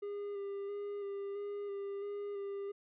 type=tone with vibrato; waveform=triangle; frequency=403.1 Hz; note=G4; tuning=48 cents sharp; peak=-36 dBFS; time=0.02-2.72 s; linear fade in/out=10 ms; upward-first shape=square; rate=1.5 Hz; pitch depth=19 cents each way; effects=resampled to 8000 Hz